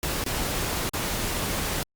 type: noise with dropouts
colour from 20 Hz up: pink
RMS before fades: -28 dBFS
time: 0.03-1.83 s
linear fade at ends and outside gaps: 1 ms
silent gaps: 0.24-0.262 / 0.893-0.936 s
effects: Opus 48 kbps

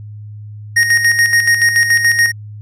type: tone with tremolo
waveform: square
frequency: 1864.7 Hz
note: A#6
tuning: in tune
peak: -8 dBFS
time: 0.76-2.32 s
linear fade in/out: 10 ms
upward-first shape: square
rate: 7 Hz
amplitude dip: 55%
effects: added 105 Hz sine -28 dBFS peak until 2.61 s + low-pass 11000 Hz 12 dB/octave

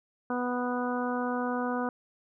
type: harmonic tone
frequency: 246.9 Hz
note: B3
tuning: in tune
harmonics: 1 / 2 / 3 / 4 / 5 / 6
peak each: -31 / -34 / -36 / -37 / -38 / -39 dBFS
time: 0.3-1.89 s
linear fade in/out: 2 ms
effects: none

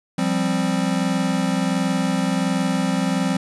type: chord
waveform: square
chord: F suspended second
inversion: none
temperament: equal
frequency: 174.61 / 196 / 261.6 Hz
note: F3 / G3 / C4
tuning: 0 / 0 / 0 cents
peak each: -24 dBFS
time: 0.18-3.37 s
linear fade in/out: 5 ms
effects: resampled to 24000 Hz + 8-bit

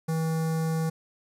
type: tone with notch filter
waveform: square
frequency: 161.2 Hz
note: E3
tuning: 38 cents flat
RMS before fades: -27 dBFS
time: 0.08-0.9 s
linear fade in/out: 10 ms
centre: 2900 Hz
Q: 0.71
effects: resampled to 32000 Hz + 10-bit

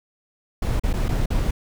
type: noise with dropouts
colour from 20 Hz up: brown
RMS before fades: -21 dBFS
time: 0.62-1.51 s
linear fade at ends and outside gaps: 5 ms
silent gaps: 0.797-0.835 / 0.93-0.937 / 1.084-1.089 / 1.259-1.303 s
effects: none

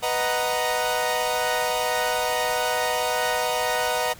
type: chord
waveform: sawtooth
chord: B major seventh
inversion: none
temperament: equal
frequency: 493.9 / 622.3 / 740 / 932.3 Hz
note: B4 / D#5 / F#5 / A#5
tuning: 0 / 0 / 0 / 0 cents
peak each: -24 dBFS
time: 0.02-4.14 s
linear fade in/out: 20 ms
effects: pink hiss -46 dBFS RMS until 4.19 s

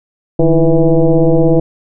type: tone with frequency modulation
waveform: sine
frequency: 170.4 Hz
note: F3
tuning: 42 cents flat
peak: -6 dBFS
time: 0.39-1.6 s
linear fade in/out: 5 ms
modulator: 162 Hz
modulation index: 2.6
effects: none

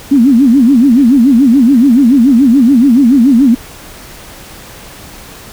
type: tone with vibrato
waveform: sine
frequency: 254.4 Hz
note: C4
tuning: 48 cents flat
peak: -3 dBFS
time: 0.11-3.55 s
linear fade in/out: 10 ms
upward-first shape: sine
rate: 7 Hz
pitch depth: 220 cents each way
effects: pink hiss -32 dBFS RMS until 5.52 s

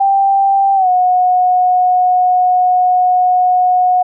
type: tone with pitch glide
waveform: sine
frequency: 786 to 729.1 Hz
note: G5 to F#5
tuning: +4 to -26 cents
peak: -8 dBFS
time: 0-4.03 s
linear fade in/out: 10 ms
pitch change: -130 cents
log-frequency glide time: 0.75-0.88 s
effects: none

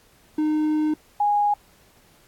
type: tone pair in turn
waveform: triangle / sine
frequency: 306.6 / 824.7 Hz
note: D#4 / G#5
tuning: -25 / -12 cents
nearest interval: octave + perfect fourth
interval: 1713 cents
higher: second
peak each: -17 dBFS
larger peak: neither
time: 0.38-0.94 / 1.2-1.54 s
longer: first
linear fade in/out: 5 ms
effects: pink hiss -57 dBFS RMS until 2.27 s + AAC 64 kbps

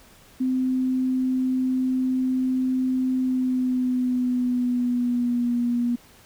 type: tone with pitch glide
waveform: sine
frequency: 257.7 to 240.4 Hz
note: C4 to B3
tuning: -26 to -46 cents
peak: -20 dBFS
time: 0.4-5.96 s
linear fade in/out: 10 ms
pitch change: -120 cents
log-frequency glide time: 3.17-5.56 s
effects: pink hiss -52 dBFS RMS until 6.25 s

